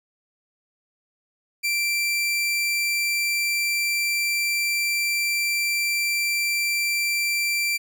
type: tone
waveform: sawtooth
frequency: 2350 Hz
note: D7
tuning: 1 cent sharp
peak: -18 dBFS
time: 1.63-7.78 s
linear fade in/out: 20 ms
effects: none